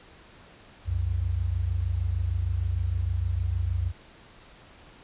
sine tone pair together, 64.6 / 91.1 Hz, C2 / F#2, -21 / -26 cents, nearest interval tritone, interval 595 cents, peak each -28 / -26 dBFS, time 0.85-3.93 s, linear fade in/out 50 ms, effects pink hiss -52 dBFS RMS until 5.03 s + resampled to 8000 Hz

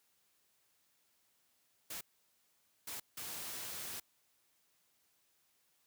white noise bursts at uneven times, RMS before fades -44 dBFS, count 3, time 1.9-2.01 / 2.87-3 / 3.17-4 s, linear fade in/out 5 ms, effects white hiss -75 dBFS RMS until 5.86 s + high-pass 60 Hz 12 dB/octave

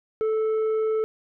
sine tone with tanh clipping, 437.9 Hz, A4, 8 cents flat, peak -22 dBFS, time 0.21-1.04 s, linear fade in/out 0 ms, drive 5 dB, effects none

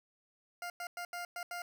20% pulse tone bursts at uneven times, 702 Hz, F5, 9 cents sharp, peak -34 dBFS, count 6, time 0.62-0.7 / 0.8-0.87 / 0.97-1.05 / 1.13-1.25 / 1.36-1.43 / 1.51-1.62 s, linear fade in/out 2 ms, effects none

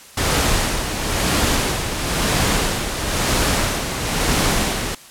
pink noise with tremolo, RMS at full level -17 dBFS, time 0.17-4.95 s, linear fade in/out 5 ms, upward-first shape sine, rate 1 Hz, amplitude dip 55%, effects white hiss -42 dBFS RMS until 5.1 s + low-pass 11000 Hz 12 dB/octave

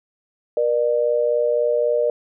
sine tone pair together, 476.2 / 600 Hz, A#4 / D5, +37 / +37 cents, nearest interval major third, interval 400 cents, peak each -19 dBFS, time 0.57-2.1 s, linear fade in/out 2 ms, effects none

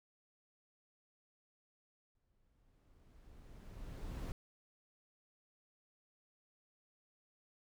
brown noise with exponential growth, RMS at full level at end -40 dBFS, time 2.15-4.32 s, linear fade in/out 1 ms, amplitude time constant 470 ms, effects none

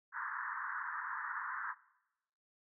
white band-pass noise, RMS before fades -41 dBFS, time 0.12-1.75 s, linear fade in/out 50 ms, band 930 to 1800 Hz, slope 96 dB/octave, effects noise-tail reverb RT60 0.9 s tail -20 dB re dry

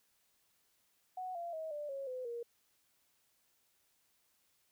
sine tone with pitch steps, 740 / 686.5 / 636.8 / 590.7 / 548 / 508.4 / 471.6 Hz, F#5 / F5 / D#5 / D5 / C#5 / C5 / A#4, 0 / -30 / +40 / +10 / -20 / -50 / +20 cents, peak -39 dBFS, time 1.17-2.43 s, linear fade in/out 5 ms, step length 180 ms, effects white hiss -75 dBFS RMS until 4.71 s

